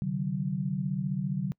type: tone cluster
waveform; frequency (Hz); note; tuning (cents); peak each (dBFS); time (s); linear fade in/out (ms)
sine; 134.8 / 150.2 / 189.3; C#3 / D3 / F#3; -48 / +39 / +40; -34 / -32 / -31; 0.02-1.52; 0
effects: noise-tail reverb RT60 0.1 s tail -25 dB re dry